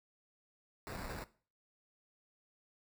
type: noise with sample-and-hold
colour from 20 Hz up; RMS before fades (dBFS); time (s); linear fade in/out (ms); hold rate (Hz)
pink; -44; 0.87-1.24; 0; 3150
effects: noise-tail reverb RT60 0.4 s tail -18 dB re dry